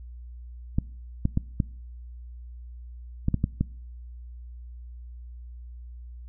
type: clicks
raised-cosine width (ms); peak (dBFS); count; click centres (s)
5; -10; 8; 0.785 / 1.254 / 1.374 / 1.602 / 3.284 / 3.343 / 3.441 / 3.61
effects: noise-tail reverb RT60 0.6 s tail -24 dB re dry + added 60 Hz sine -39 dBFS peak until 6.28 s